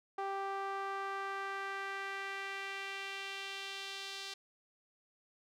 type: tone with band-pass filter sweep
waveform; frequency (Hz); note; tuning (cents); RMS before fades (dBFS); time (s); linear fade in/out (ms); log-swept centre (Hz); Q
sawtooth; 392; G4; 0; -41; 0.18-4.34; 5; 880 to 4100; 1.7
effects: none